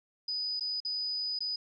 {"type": "tone with dropouts", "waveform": "sine", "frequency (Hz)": 4976, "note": "D#8", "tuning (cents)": -1, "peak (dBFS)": -31, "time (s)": [0.28, 1.56], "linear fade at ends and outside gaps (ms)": 5, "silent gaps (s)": [[0.597, 0.607], [0.803, 0.849], [1.39, 1.405]], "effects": []}